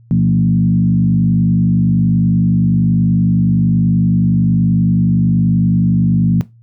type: tone with frequency modulation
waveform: sine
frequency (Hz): 174.61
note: F3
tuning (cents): 0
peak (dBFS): -9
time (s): 0.11-6.41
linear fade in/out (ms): 0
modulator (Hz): 50.6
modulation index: 1.1
effects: noise-tail reverb RT60 0.2 s tail -17 dB re dry + added 116 Hz sine -42 dBFS peak until 6.62 s